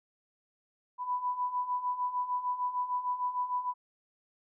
sine beating tone pair, 987.8 / 994.4 Hz, B5 / B5, 0 / +12 cents, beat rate 6.6 Hz, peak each -36 / -31 dBFS, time 0.98-3.74 s, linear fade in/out 50 ms, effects none

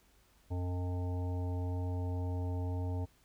harmonic tone with a mistuned harmonic, 89.9 Hz, F#2, 49 cents flat, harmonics 1 / 3 / 5 / 7 / 9 / 10, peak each -33 / -43 / -47 / -50 / -52 / -53 dBFS, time 0.5-3.06 s, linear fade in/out 20 ms, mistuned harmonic 9, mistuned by -16 cents, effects added 50 Hz sine -68 dBFS peak until 3.24 s + pink hiss -68 dBFS RMS until 3.24 s

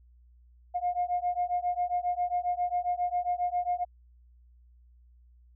sine beating tone pair, 709 / 716.4 Hz, F5 / F5, +26 / +44 cents, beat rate 7.4 Hz, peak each -29 dBFS, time 0.74-3.85 s, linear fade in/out 20 ms, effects tanh soft clip ceiling -20 dBFS + added 60 Hz sine -55 dBFS peak until 5.55 s

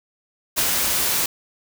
white noise with ADSR envelope, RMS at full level -19 dBFS, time 0.56-1.26 s, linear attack 27 ms, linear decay 58 ms, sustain -2 dB, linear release 4 ms, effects none

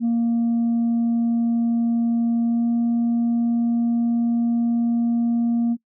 sine tone with pitch glide, 233.1 to 234.6 Hz, A#3 to A#3, 0 to +11 cents, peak -15 dBFS, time 0-5.77 s, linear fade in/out 50 ms, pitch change +11 cents, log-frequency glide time 2.45-2.67 s, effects noise-tail reverb RT60 0.1 s tail -24 dB re dry + tanh soft clip ceiling -16 dBFS

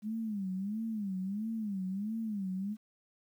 sine tone with vibrato, 205.1 Hz, G#3, 21 cents flat, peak -33 dBFS, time 0.02-2.77 s, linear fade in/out 50 ms, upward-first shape sine, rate 1.5 Hz, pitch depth 170 cents each way, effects 11-bit

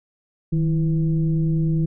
sine tone with frequency modulation, 158 Hz, D#3, 27 cents sharp, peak -17 dBFS, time 0.52-1.86 s, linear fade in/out 10 ms, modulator 173 Hz, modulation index 0.57, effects none

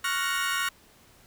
30% pulse chord, Gb major seventh, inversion second, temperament equal, 1108.7 / 1396.9 / 1480 / 1864.7 Hz, Db6 / F6 / Gb6 / Bb6, 0 / 0 / 0 / 0 cents, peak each -29 dBFS, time 0.04-0.69 s, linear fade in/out 5 ms, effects pink hiss -57 dBFS RMS until 1.26 s

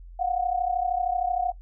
sine tone pair together, 711 / 744 Hz, F5 / F#5, +31 / +9 cents, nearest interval minor second, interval 78 cents, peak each -26 dBFS, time 0.19-1.52 s, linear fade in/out 10 ms, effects noise-tail reverb RT60 0.1 s tail -18 dB re dry + added 43 Hz sine -41 dBFS peak until 1.61 s

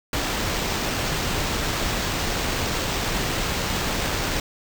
pink noise with sample-and-hold, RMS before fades -25 dBFS, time 0.13-4.4 s, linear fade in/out 2 ms, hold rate 11025 Hz, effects none

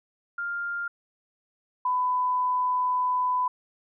sine tone pair in turn, 1400 / 1000.3 Hz, F6 / B5, +4 / +22 cents, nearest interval tritone, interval 582 cents, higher first, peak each -28 / -22 dBFS, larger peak second, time 0.38-0.88 / 1.85-3.48 s, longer second, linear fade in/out 5 ms, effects none

